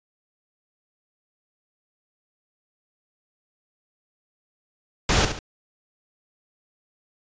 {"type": "noise with echo", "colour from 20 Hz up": "pink", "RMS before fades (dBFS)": -19, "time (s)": [5.09, 5.25], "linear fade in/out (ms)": 2, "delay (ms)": 70, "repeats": 2, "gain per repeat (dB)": -8, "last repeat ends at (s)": 5.39, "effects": ["resampled to 16000 Hz"]}